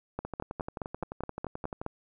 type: two click trains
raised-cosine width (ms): 1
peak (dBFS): -22 / -19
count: 19 / 9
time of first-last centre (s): 0.25-1.815 / 0.19-1.864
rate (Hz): 11.5 / 4.78
effects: none

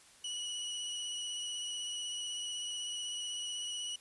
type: tone with vibrato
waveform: sawtooth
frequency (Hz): 2934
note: F#7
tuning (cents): -15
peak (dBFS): -34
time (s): 0.24-3.96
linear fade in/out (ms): 5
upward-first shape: triangle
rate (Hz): 16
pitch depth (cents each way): 22
effects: white hiss -60 dBFS RMS until 4 s + resampled to 24000 Hz

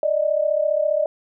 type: tone pair together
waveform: sine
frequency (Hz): 587.4 / 622.3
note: D5 / D#5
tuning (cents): 0 / 0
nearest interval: minor second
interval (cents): 100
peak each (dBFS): -20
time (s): 0.03-1.06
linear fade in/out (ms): 2
effects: none

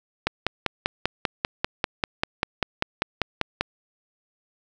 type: click train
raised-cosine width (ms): 0.3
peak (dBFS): -5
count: 18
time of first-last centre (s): 0.27-3.61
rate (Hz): 5.09
effects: none

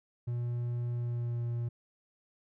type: tone with pitch glide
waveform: triangle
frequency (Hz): 120.3 to 118.64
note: B2 to A#2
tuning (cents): -45 to +31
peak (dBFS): -29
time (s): 0.27-1.69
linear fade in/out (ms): 10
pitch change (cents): -24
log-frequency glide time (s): 0.92-1.44
effects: none

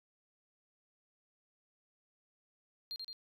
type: tone with echo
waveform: sine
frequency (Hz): 4200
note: C8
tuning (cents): +6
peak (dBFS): -37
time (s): 2.91-2.96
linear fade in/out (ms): 0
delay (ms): 85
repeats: 2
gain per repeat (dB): -3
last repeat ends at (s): 3.13
effects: tanh soft clip ceiling -37 dBFS

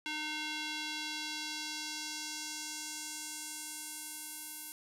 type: tone with band-pass filter sweep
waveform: square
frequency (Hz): 305.5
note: D#4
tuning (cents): -32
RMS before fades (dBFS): -41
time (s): 0.06-4.72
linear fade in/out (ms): 0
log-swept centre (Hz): 2900 to 12000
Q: 1.4
effects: none

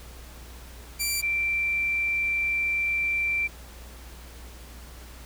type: tone pair in turn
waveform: 10% pulse / sine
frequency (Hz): 2349 / 2349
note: D7 / D7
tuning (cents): 0 / 0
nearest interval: unison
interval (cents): 0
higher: neither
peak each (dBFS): -16 / -23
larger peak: first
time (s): 0.99-1.22 / 1.22-3.48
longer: second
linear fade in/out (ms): 20
effects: added 60 Hz sine -43 dBFS peak until 5.25 s + pink hiss -48 dBFS RMS until 5.25 s

